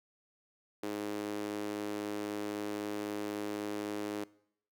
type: tone with high-pass filter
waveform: sawtooth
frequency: 103.83 Hz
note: G#2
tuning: in tune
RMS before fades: -38 dBFS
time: 0.83-4.24 s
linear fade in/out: 5 ms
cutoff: 340 Hz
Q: 2.8
effects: noise-tail reverb RT60 0.7 s tail -22 dB re dry